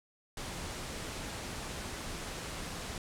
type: low-pass noise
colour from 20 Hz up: pink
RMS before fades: -41 dBFS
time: 0.37-2.98 s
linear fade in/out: 2 ms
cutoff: 10000 Hz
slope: 24 dB/octave
effects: none